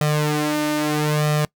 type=tone with flanger; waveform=sawtooth; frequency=150.6 Hz; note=D3; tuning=44 cents sharp; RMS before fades=-20 dBFS; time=0.01-1.45 s; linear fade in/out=2 ms; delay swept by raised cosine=1.6 to 3.4 ms; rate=0.77 Hz; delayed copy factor=+0.8; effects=noise-tail reverb RT60 0.1 s tail -23 dB re dry